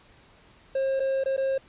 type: tone with dropouts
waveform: triangle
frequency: 536 Hz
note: C5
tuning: 42 cents sharp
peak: -21 dBFS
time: 0.75-1.58 s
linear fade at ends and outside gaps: 5 ms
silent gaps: 0.997-1.001 / 1.238-1.258 / 1.366-1.377 s
effects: pink hiss -56 dBFS RMS until 1.68 s + resampled to 8000 Hz